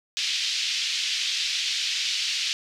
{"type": "band-pass noise", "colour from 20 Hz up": "pink", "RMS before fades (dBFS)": -27, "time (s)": [0.17, 2.53], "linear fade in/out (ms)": 0, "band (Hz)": [2700, 5400], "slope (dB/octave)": 24, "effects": []}